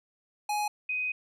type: tone pair in turn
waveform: square / sine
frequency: 836 / 2505 Hz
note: G#5 / D#7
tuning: +11 / +11 cents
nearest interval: octave + perfect fifth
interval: 1900 cents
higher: second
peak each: -28 dBFS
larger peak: neither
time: 0.49-0.68 / 0.89-1.12 s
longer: second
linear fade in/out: 5 ms
effects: resampled to 32000 Hz